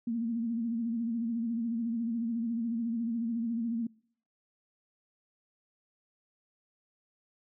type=tone with vibrato; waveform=sine; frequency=231.1 Hz; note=A#3; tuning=15 cents flat; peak=-29 dBFS; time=0.07-3.87 s; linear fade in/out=5 ms; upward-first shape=sine; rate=14 Hz; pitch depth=60 cents each way; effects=noise-tail reverb RT60 0.6 s tail -26 dB re dry